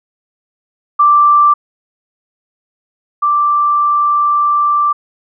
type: tone pair in turn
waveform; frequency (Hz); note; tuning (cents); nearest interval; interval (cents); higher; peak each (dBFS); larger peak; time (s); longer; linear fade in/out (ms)
sine; 1174.7 / 1174.7; D6 / D6; 0 / 0; unison; 0; neither; -5 / -9; first; 0.99-1.54 / 3.22-4.93; second; 10
effects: none